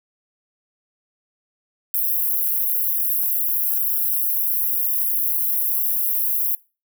white high-pass noise, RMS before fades -21 dBFS, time 1.94-6.55 s, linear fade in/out 2 ms, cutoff 11000 Hz, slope 96 dB/octave, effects noise-tail reverb RT60 0.3 s tail -22 dB re dry

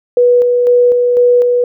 sine tone with tremolo, 488.6 Hz, B4, 19 cents flat, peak -5 dBFS, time 0.17-1.64 s, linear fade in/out 2 ms, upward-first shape square, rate 2 Hz, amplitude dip 30%, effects none

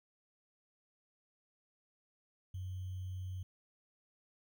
sine tone with sample-and-hold, 92.5 Hz, F#2, in tune, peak -39 dBFS, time 2.54-3.43 s, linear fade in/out 5 ms, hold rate 3150 Hz, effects none

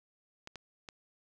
clicks, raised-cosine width 0.2 ms, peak -27 dBFS, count 3, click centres 0.474 / 0.557 / 0.888 s, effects none

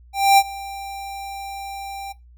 square tone with ADSR envelope, 789 Hz, G5, 11 cents sharp, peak -9 dBFS, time 0.13-2.13 s, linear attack 250 ms, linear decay 49 ms, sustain -21 dB, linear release 16 ms, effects noise-tail reverb RT60 0.2 s tail -18 dB re dry + added 60 Hz sine -45 dBFS peak until 2.37 s

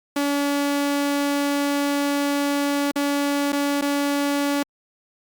sawtooth tone with dropouts, 284.9 Hz, C#4, 48 cents sharp, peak -16 dBFS, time 0.16-4.63 s, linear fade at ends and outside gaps 5 ms, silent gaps 2.914-2.958 / 3.522-3.528 / 3.813-3.821 s, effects Opus 48 kbps

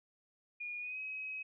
sine tone with pitch glide, 2437 to 2543 Hz, D#7 to D#7, -37 to +37 cents, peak -39 dBFS, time 0.6-1.43 s, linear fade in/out 10 ms, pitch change +74 cents, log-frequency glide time 0.79-0.99 s, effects none

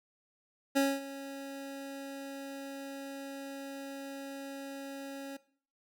25% pulse tone with ADSR envelope, 275.2 Hz, C#4, 12 cents flat, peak -20 dBFS, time 0.75-5.37 s, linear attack 20 ms, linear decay 230 ms, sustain -17 dB, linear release 7 ms, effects noise-tail reverb RT60 0.5 s tail -18 dB re dry

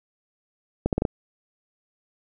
accelerating click train, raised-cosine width 2 ms, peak -8 dBFS, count 5, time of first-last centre 0.86-1.052 s, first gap 68 ms, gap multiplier 0.77, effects none

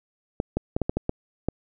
clicks, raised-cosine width 2 ms, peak -10 dBFS, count 8, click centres 0.401 / 0.57 / 0.765 / 0.817 / 0.895 / 0.97 / 1.094 / 1.486 s, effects none

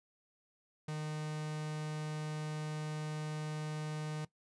45% pulse tone, 153.3 Hz, D#3, 25 cents flat, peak -37 dBFS, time 0.88-4.25 s, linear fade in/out 5 ms, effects noise-tail reverb RT60 0.1 s tail -18 dB re dry + resampled to 22050 Hz

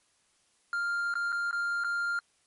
triangle tone with dropouts, 1398 Hz, F6, 1 cent sharp, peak -26 dBFS, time 0.73-2.19 s, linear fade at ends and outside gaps 1 ms, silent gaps 1.14-1.154 / 1.321-1.326 / 1.511-1.528 / 1.838-1.845 s, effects white hiss -69 dBFS RMS until 2.46 s + MP3 48 kbps

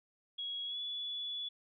sine tone with pitch glide, 3322 to 3425 Hz, G#7 to A7, 0 to -47 cents, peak -37 dBFS, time 0.38-1.49 s, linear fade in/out 10 ms, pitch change +53 cents, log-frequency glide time 0.66-0.79 s, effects none

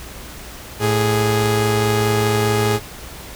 sawtooth tone pair together, 110 / 415.3 Hz, A2 / G#4, 0 / 0 cents, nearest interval octave + major seventh, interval 2300 cents, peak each -14 dBFS, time 0.79-2.8 s, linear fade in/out 50 ms, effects added 60 Hz sine -40 dBFS peak until 3.35 s + pink hiss -36 dBFS RMS until 3.35 s

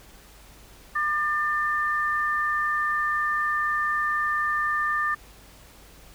sine tone pair together, 1200 / 1788 Hz, D6 / A6, +37 / +27 cents, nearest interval perfect fifth, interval 690 cents, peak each -25 dBFS, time 0.95-5.15 s, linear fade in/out 10 ms, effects added 50 Hz sine -52 dBFS peak until 6.14 s + pink hiss -51 dBFS RMS until 6.14 s

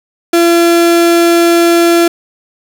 35% pulse tone, 340 Hz, F4, 46 cents flat, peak -4 dBFS, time 0.33-2.08 s, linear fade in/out 5 ms, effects 7-bit

